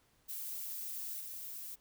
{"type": "noise with level steps", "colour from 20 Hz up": "violet", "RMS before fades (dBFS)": [-42, -45], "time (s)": [0.28, 1.76], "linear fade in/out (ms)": 20, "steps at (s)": 1.19, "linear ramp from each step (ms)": 20, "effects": ["pink hiss -71 dBFS RMS until 1.8 s"]}